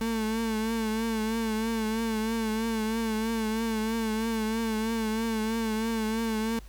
35% pulse tone with vibrato, 222.6 Hz, A3, 20 cents sharp, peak -25 dBFS, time 0.01-6.59 s, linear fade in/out 2 ms, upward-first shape triangle, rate 3.1 Hz, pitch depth 57 cents each way, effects added 50 Hz sine -43 dBFS peak until 6.68 s + pink hiss -56 dBFS RMS until 6.68 s

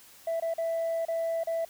sine tone with dropouts, 661 Hz, E5, 5 cents sharp, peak -25 dBFS, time 0.27-1.65 s, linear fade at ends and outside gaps 5 ms, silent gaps 0.4-0.422 / 0.539-0.581 / 1.052-1.083 / 1.436-1.471 s, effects tanh soft clip ceiling -25 dBFS + white hiss -54 dBFS RMS until 1.69 s

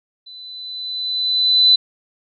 sine tone with level ramp, 4005 Hz, B7, 23 cents sharp, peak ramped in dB -36 to -7 dBFS, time 0.26-1.76 s, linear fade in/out 10 ms, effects none

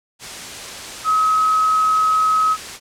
sine tone in noise, 1276 Hz, D#6, 43 cents sharp, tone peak -13 dBFS, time 1.04-2.57 s, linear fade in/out 50 ms, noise white, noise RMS -31 dBFS, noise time 0.19-2.8 s, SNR +15 dB, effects low-pass 8000 Hz 12 dB/octave

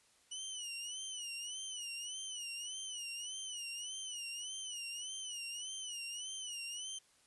20% pulse tone with vibrato, 2939 Hz, F#7, 12 cents flat, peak -36 dBFS, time 0.31-6.99 s, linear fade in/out 10 ms, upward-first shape sine, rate 1.7 Hz, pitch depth 110 cents each way, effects white hiss -69 dBFS RMS until 7.26 s + resampled to 24000 Hz

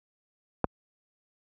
clicks, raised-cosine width 1 ms, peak -9 / -25 dBFS, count 2, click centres 0.643 / 0.647 s, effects high-pass 60 Hz 12 dB/octave

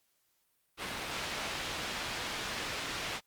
white low-pass noise, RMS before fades -38 dBFS, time 0.77-3.21 s, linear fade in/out 50 ms, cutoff 3600 Hz, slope 12 dB/octave, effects white hiss -75 dBFS RMS until 3.26 s + Opus 48 kbps

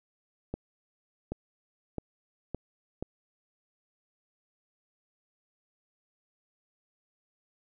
accelerating click train, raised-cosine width 2 ms, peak -20 dBFS, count 5, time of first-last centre 0.54-3.026 s, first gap 780 ms, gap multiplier 0.85, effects none

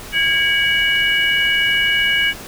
sine tone cluster, 1644 / 2261 / 2915 Hz, G#6 / C#7 / F#7, -18 / +34 / -26 cents, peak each -18 dBFS, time 0.12-2.34 s, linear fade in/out 50 ms, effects pink hiss -34 dBFS RMS until 2.47 s

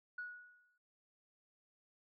sine tone with exponential decay, 1462 Hz, F#6, 21 cents flat, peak -39 dBFS, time 0.18-0.78 s, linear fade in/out 5 ms, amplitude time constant 130 ms, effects tanh soft clip ceiling -35 dBFS

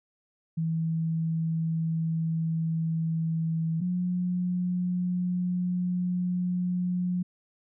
sine tone pair in turn, 162.6 / 179.4 Hz, E3 / F3, -23 / +47 cents, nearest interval major second, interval 170 cents, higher second, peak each -25 dBFS, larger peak neither, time 0.57-3.81 / 3.81-7.23 s, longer second, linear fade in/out 10 ms, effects none

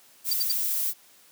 violet noise, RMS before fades -27 dBFS, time 0.24-0.94 s, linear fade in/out 50 ms
sine tone bursts, 4661 Hz, D8, 14 cents flat, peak -23 dBFS, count 3, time 0.31-0.52 s, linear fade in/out 5 ms, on 24 ms, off 69 ms
effects white hiss -56 dBFS RMS until 1.31 s + high-pass 150 Hz 12 dB/octave

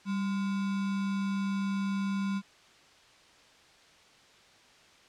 sine tone with sample-and-hold, 196 Hz, G3, in tune, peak -28 dBFS, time 0.05-2.42 s, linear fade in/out 50 ms, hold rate 1225 Hz, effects white hiss -58 dBFS RMS until 5.08 s + low-pass 5000 Hz 12 dB/octave

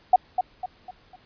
sine tone with echo, 740 Hz, F#5, in tune, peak -10 dBFS, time 0.13-0.16 s, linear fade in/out 5 ms, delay 250 ms, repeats 4, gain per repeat -8 dB, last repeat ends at 1.16 s, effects pink hiss -57 dBFS RMS until 1.25 s + resampled to 11025 Hz

